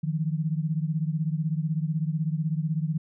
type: beating tone pair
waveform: sine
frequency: 153.6 / 169.6 Hz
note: D#3 / E3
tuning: -22 / +50 cents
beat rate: 16 Hz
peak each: -26 / -29 dBFS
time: 0.03-2.98 s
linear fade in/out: 10 ms
effects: none